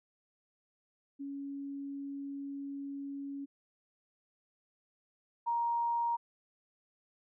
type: tone pair in turn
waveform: sine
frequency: 279.1 / 938.8 Hz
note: C#4 / A#5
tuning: +12 / +12 cents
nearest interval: octave + major sixth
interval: 2100 cents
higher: second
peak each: -38 / -29 dBFS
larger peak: second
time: 1.19-3.46 / 5.46-6.17 s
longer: first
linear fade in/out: 20 ms
effects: none